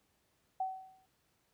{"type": "tone with exponential decay", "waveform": "sine", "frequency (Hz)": 757, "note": "F#5", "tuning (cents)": 39, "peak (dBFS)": -30, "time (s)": [0.6, 1.06], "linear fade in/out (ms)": 5, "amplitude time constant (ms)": 100, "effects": ["pink hiss -75 dBFS RMS until 1.53 s", "high-pass 60 Hz 12 dB/octave"]}